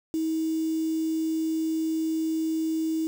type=tone with quantisation; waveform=sine; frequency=320 Hz; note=D#4; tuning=49 cents sharp; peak=-24 dBFS; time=0.14-3.07 s; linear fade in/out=0 ms; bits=7; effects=none